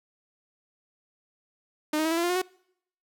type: tone with pitch steps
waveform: sawtooth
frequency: 304.8 / 313.4 / 322.2 / 331.2 / 340.5 / 350.1 / 360 / 370.1 Hz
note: D#4 / D#4 / E4 / E4 / F4 / F4 / F#4 / F#4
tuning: -36 / +13 / -39 / +8 / -44 / +4 / -47 / 0 cents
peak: -20 dBFS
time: 1.93-2.418 s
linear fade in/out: 5 ms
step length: 61 ms
effects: noise-tail reverb RT60 0.7 s tail -25 dB re dry